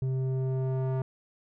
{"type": "tone with low-pass filter sweep", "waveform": "square", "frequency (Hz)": 131, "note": "C3", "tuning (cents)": 2, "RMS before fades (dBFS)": -29, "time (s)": [0.02, 1.02], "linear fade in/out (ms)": 2, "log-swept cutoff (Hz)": [280, 890], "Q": 1, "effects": []}